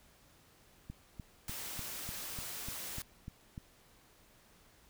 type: click train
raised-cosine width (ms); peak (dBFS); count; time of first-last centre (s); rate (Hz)
5; -31; 10; 0.9-3.579; 3.36
type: noise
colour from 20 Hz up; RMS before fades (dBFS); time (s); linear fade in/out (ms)
white; -43; 1.48-3.02; 2
effects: pink hiss -64 dBFS RMS until 4.89 s